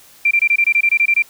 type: tone bursts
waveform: sine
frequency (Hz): 2362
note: D7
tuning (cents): +9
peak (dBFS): -10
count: 12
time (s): 0.25-1.223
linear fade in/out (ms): 5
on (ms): 60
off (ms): 23
effects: white hiss -46 dBFS RMS until 1.29 s